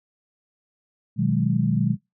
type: chord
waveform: sine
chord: G# minor seventh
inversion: first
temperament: equal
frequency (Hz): 123.47 / 155.56 / 185 / 207.7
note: B2 / D#3 / F#3 / G#3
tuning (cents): 0 / 0 / 0 / 0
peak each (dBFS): -24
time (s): 1.16-1.97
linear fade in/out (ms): 50
effects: noise-tail reverb RT60 0.2 s tail -24 dB re dry